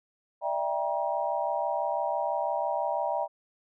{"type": "chord", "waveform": "sine", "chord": "E half-diminished seventh", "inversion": "third", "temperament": "just", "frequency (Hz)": [593.3, 659.3, 791.1, 949.3], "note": ["D5", "E5", "G5", "Bb5"], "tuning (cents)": [18, 0, 16, 31], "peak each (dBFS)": -32, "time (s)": [0.41, 3.28], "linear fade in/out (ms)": 50, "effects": []}